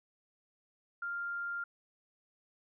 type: tone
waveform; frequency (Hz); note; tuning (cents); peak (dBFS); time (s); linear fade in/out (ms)
sine; 1396.9; F6; 0; -35; 1.02-1.64; 5
effects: none